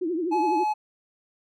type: tone with vibrato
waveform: sine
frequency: 339 Hz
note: E4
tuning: 49 cents sharp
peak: -24 dBFS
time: 0.01-0.64 s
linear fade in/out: 10 ms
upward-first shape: triangle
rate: 12 Hz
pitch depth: 180 cents each way
type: tone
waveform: triangle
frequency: 852 Hz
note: G#5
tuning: 44 cents sharp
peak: -20 dBFS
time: 0.31-0.74 s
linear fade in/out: 20 ms
effects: none